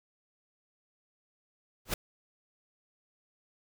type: noise with exponential growth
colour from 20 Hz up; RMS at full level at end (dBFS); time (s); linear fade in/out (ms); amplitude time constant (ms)
pink; -24; 1.85-1.94; 5; 18
effects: none

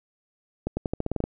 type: accelerating click train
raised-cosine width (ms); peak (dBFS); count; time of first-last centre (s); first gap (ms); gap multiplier
2; -13; 10; 0.67-1.24; 100; 0.88
effects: none

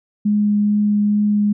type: tone with vibrato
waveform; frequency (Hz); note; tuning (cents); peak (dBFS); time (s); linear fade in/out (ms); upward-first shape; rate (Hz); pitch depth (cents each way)
sine; 207.7; G#3; 0; -13; 0.25-1.53; 10; triangle; 2.3; 8
effects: none

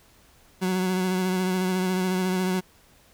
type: tone with vibrato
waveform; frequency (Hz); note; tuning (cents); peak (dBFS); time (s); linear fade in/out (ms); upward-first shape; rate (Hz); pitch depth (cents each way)
30% pulse; 185; F#3; 0; -20; 0.61-2.61; 20; sine; 14; 27
effects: pink hiss -57 dBFS RMS until 3.13 s

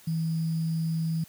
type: tone with sample-and-hold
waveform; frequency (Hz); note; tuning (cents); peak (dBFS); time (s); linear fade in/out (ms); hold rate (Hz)
sine; 162.4; E3; -26; -25; 0.07-1.24; 5; 4900
effects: white hiss -54 dBFS RMS until 1.28 s + high-pass 60 Hz 12 dB/octave

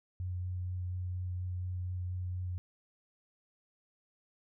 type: tone with vibrato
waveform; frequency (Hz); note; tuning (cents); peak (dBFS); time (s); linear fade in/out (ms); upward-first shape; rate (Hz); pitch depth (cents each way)
sine; 90.6; F#2; -36; -34; 0.2-2.58; 0; sine; 4.2; 11
effects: none

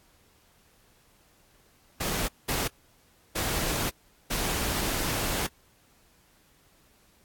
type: noise bursts at uneven times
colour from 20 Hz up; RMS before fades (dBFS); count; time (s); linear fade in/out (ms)
pink; -29; 4; 2-2.28 / 2.48-2.68 / 3.35-3.9 / 4.3-5.47; 10
effects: pink hiss -62 dBFS RMS until 7.24 s + AAC 64 kbps

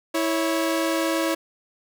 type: tone pair together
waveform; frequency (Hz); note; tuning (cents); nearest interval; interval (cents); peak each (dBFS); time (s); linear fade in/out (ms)
sawtooth; 327 / 554.4; E4 / C#5; -14 / 0; major sixth; 914; -19 / -22; 0.14-1.35; 10
effects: none

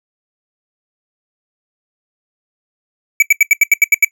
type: tone bursts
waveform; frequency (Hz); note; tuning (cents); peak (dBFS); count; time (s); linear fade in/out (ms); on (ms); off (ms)
square; 2293; D7; -42; -6; 9; 3.2-4.047; 2; 23; 80
effects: noise-tail reverb RT60 0.1 s tail -17 dB re dry

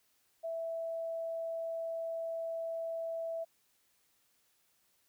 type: tone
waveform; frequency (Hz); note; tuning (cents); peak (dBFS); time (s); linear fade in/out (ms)
sine; 659.3; E5; 0; -35; 0.43-3.45; 20
effects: white hiss -73 dBFS RMS until 5.08 s

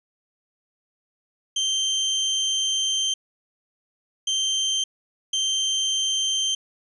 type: tone bursts at uneven times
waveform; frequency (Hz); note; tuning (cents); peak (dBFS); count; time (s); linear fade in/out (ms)
30% pulse; 3136; G7; 0; -18; 3; 1.56-3.14 / 4.27-4.84 / 5.33-6.55; 5
effects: resampled to 24000 Hz

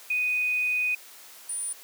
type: tone pair in turn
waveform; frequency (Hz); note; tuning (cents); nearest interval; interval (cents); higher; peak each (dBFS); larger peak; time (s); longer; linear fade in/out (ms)
sine; 2489 / 9397; D#7 / D9; 0 / 0; octave + major seventh; 2300; second; -23 / -29; first; 0.1-0.95 / 1.49-1.73; first; 5
effects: white hiss -48 dBFS RMS until 1.83 s + high-pass 400 Hz 12 dB/octave

